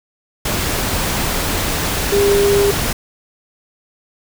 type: tone in noise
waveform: sine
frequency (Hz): 402.8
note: G4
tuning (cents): +47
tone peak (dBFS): -11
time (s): 2.12-2.71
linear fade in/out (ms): 5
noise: pink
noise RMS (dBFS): -19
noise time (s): 0.45-2.93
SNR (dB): +5
effects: none